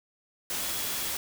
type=tone in noise; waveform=sine; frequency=3346 Hz; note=G#7; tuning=12 cents sharp; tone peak=-43 dBFS; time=0.6-1.1 s; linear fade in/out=2 ms; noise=white; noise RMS=-32 dBFS; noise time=0.5-1.17 s; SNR=-14 dB; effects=none